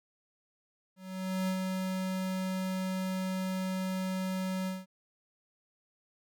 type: tone with ADSR envelope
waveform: square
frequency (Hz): 187.4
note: F#3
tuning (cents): +22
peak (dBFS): -29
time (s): 0.96-4.86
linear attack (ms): 520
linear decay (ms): 80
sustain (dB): -3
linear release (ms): 190
effects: none